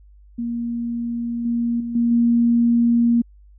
sine tone with level steps, 235.5 Hz, A#3, 18 cents sharp, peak -22 / -18 / -24 / -15 / -13 dBFS, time 0.38-3.22 s, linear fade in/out 10 ms, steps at 1.45 / 1.8 / 1.95 / 2.11 s, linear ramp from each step 5 ms, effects added 50 Hz sine -45 dBFS peak until 3.58 s

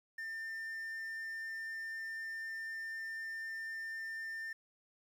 triangle tone with quantisation, 1798 Hz, A6, 37 cents sharp, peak -38 dBFS, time 0.18-4.53 s, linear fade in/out 5 ms, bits 11, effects none

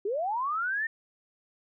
sine linear sweep, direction up, 375.2 to 1839 Hz, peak -27 dBFS, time 0.05-0.87 s, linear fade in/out 5 ms, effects none

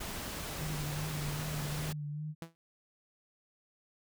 pink noise, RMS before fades -40 dBFS, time 0-1.93 s, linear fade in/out 10 ms
sine tone with vibrato, 150 Hz, D3, 37 cents sharp, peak -36 dBFS, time 0.57-2.35 s, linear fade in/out 50 ms, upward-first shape sine, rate 2.5 Hz, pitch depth 41 cents each way
sawtooth tone with exponential decay, 165.6 Hz, E3, 8 cents sharp, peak -33 dBFS, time 2.42-2.55 s, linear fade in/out 0 ms, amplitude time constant 27 ms
effects none

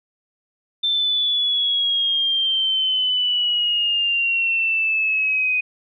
sine exponential sweep, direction down, 3565 to 2493 Hz, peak -17 dBFS, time 0.83-5.61 s, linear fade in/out 10 ms, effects none

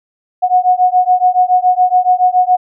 sine beating tone pair, 727 / 734.1 Hz, F#5 / F#5, -31 / -14 cents, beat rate 7.1 Hz, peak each -11 dBFS, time 0.42-2.57 s, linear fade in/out 20 ms, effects none

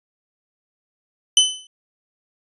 sawtooth tone with exponential decay, 3028 Hz, F#7, 39 cents sharp, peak -4 dBFS, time 1.37-1.67 s, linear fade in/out 2 ms, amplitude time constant 64 ms, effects resampled to 24000 Hz

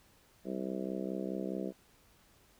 harmonic tone, 64.8 Hz, C2, 16 cents flat, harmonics 3 / 4 / 5 / 6 / 7 / 8 / 9 / 10, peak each -39 / -44 / -41 / -42 / -46 / -44 / -50 / -47 dBFS, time 0.44-1.73 s, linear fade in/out 50 ms, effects pink hiss -65 dBFS RMS until 2.59 s

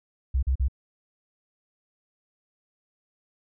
sine tone bursts, 65.41 Hz, C2, in tune, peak -20 dBFS, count 3, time 0.34-0.684 s, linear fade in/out 10 ms, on 88 ms, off 40 ms, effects none

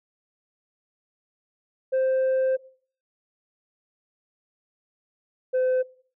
sine tone pair in turn, 523.3 / 512.2 Hz, C5 / C5, 0 / -37 cents, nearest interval unison, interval 37 cents, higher first, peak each -17 dBFS, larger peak neither, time 1.92-2.57 / 5.53-5.83 s, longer first, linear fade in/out 20 ms, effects noise-tail reverb RT60 0.5 s tail -22 dB re dry + tanh soft clip ceiling -19 dBFS

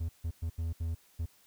triangle tone bursts at uneven times, 82.3 Hz, E2, 2 cents flat, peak -29 dBFS, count 6, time 0-0.09 / 0.24-0.31 / 0.42-0.5 / 0.58-0.73 / 0.8-0.95 / 1.19-1.26 s, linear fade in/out 10 ms, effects white hiss -64 dBFS RMS until 1.46 s

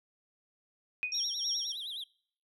sine tone with exponential decay, 2489 Hz, D#7, in tune, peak -27 dBFS, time 1.03-1.26 s, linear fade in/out 0 ms, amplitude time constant 48 ms
sine tone with tremolo, 5588 Hz, F8, in tune, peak -29 dBFS, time 1.12-1.72 s, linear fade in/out 2 ms, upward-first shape triangle, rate 3.2 Hz, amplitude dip 60%
triangle tone with vibrato, 3531 Hz, A7, 5 cents sharp, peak -36 dBFS, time 1.14-2.04 s, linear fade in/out 5 ms, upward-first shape sine, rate 9.7 Hz, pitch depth 200 cents each way
effects noise-tail reverb RT60 0.6 s tail -25 dB re dry

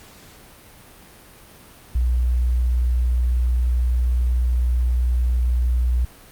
sine tone, 61.1 Hz, B1, 18 cents flat, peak -16 dBFS, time 1.95-6.05 s, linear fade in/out 5 ms, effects pink hiss -46 dBFS RMS until 6.31 s + Opus 48 kbps

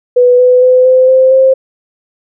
sine tone with pitch steps, 493.9 / 500.5 / 507.2 / 514 / 520.9 / 527.8 Hz, B4 / B4 / B4 / C5 / C5 / C5, 0 / +23 / +46 / -31 / -8 / +15 cents, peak -3 dBFS, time 0.16-1.54 s, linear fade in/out 10 ms, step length 230 ms, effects none

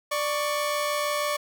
sawtooth tone pair together, 590.1 / 1114 Hz, D5 / C#6, +8 / +8 cents, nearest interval major seventh, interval 1100 cents, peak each -23 / -25 dBFS, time 0.11-1.37 s, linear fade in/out 10 ms, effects none

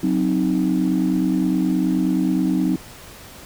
sine chord, C diminished, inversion second, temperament equal, 185 / 261.6 / 311.1 Hz, Gb3 / C4 / Eb4, 0 / 0 / 0 cents, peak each -20 dBFS, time 0.03-2.76 s, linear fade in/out 5 ms, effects tanh soft clip ceiling -10 dBFS + pink hiss -41 dBFS RMS until 3.45 s

